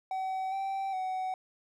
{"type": "tone with pitch steps", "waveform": "triangle", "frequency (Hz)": [759, 777, 750], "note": ["F#5", "G5", "F#5"], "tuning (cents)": [44, -16, 23], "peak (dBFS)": -29, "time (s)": [0.11, 1.34], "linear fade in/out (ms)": 2, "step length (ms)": 410, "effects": []}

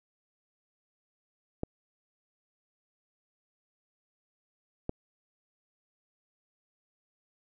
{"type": "clicks", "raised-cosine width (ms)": 2, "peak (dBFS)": -18, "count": 2, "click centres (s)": [1.634, 4.894], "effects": []}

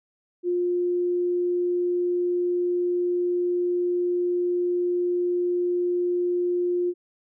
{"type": "tone", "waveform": "sine", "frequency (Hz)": 354, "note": "F4", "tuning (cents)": 23, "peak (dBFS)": -21, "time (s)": [0.43, 6.94], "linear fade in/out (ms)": 50, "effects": []}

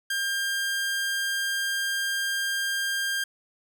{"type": "tone", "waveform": "sawtooth", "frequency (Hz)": 1600, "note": "G6", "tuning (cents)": 35, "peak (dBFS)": -22, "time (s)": [0.1, 3.24], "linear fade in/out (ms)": 5, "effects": []}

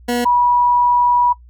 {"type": "tone pair in turn", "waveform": ["20% pulse", "sine"], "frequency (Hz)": [242, 972.5], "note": ["B3", "B5"], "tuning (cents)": [-35, -27], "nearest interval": "2 octaves", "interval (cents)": 2408, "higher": "second", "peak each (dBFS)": -11, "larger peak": "neither", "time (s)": [[0.08, 0.25], [0.25, 1.33]], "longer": "second", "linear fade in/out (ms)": 10, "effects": ["noise-tail reverb RT60 0.1 s tail -19 dB re dry", "added 60 Hz sine -40 dBFS peak until 1.49 s"]}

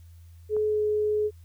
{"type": "tone with pitch glide", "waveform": "sine", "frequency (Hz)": [426.6, 422.9], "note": ["G#4", "G#4"], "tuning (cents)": [46, 31], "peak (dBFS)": -22, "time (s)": [0.49, 1.31], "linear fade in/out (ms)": 50, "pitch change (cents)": -15, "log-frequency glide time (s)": [0.67, 0.82]}
{"type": "click", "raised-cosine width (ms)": 1, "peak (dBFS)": -28, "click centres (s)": 0.566}
{"effects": ["added 84 Hz sine -46 dBFS peak until 1.44 s", "white hiss -66 dBFS RMS until 1.44 s"]}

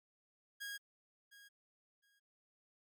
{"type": "tone with echo", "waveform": "sawtooth", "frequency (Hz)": 1638, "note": "G#6", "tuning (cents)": -24, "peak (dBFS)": -39, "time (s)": [0.6, 0.78], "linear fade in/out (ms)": 20, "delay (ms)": 710, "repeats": 2, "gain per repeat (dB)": -15, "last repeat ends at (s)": 2.2, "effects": ["MP3 96 kbps"]}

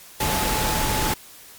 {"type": "tone in noise", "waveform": "sine", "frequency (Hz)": 865, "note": "A5", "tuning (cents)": -30, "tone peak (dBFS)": -27, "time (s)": [0.2, 1.14], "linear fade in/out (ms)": 5, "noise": "pink", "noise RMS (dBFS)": -23, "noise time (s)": [0.2, 1.14], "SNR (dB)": -7, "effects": ["white hiss -45 dBFS RMS until 1.58 s", "MP3 96 kbps"]}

